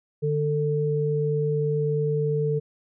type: tone pair together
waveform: sine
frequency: 149.27 / 444.6 Hz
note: D3 / A4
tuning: +29 / +18 cents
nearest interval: octave + perfect fifth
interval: 1889 cents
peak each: -24 / -24 dBFS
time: 0.22-2.6 s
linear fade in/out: 20 ms
effects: none